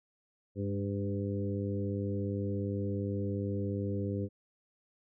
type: harmonic tone with a mistuned harmonic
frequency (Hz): 100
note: G2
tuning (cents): +35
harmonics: 1 / 2 / 3 / 4 / 5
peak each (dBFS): -34 / -37 / -39 / -40 / -41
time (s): 0.55-4.29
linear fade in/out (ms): 50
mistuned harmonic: 2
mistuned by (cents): +24
effects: none